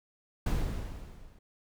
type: noise with level ramp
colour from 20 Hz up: brown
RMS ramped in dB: -26 to -55 dBFS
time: 0.46-1.39 s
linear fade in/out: 5 ms
effects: none